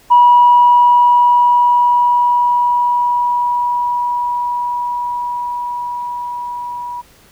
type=tone with level ramp; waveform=sine; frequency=970 Hz; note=B5; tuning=31 cents flat; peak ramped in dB=-3 to -22 dBFS; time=0.1-7.02 s; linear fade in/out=20 ms; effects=tanh soft clip ceiling 0 dBFS + pink hiss -47 dBFS RMS until 7.31 s